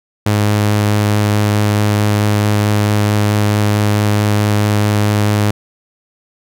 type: tone with vibrato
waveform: sawtooth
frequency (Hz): 104.4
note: G#2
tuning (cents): +10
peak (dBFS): -7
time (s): 0.26-5.51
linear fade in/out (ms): 5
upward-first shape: sine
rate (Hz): 4.6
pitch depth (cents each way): 8
effects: none